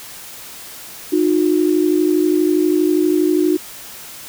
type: tone pair together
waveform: sine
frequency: 307.8 / 360.2 Hz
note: D#4 / F#4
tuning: -19 / -46 cents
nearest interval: minor third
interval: 273 cents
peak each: -15 dBFS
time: 1.12-3.57 s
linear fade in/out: 10 ms
effects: white hiss -35 dBFS RMS until 4.28 s